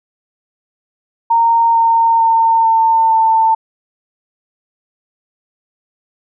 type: tone with pitch steps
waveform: sine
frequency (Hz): 923 / 915.6 / 908.2 / 900.9 / 893.6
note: A#5 / A#5 / A#5 / A5 / A5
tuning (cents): -17 / -31 / -45 / +41 / +27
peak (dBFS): -8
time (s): 1.3-3.55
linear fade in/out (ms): 10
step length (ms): 450
effects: none